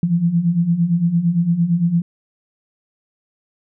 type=beating tone pair; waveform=sine; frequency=164.81 / 173.61 Hz; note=E3 / F3; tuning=0 / -10 cents; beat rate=8.8 Hz; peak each=-20 / -15 dBFS; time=0.03-2.02 s; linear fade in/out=2 ms; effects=none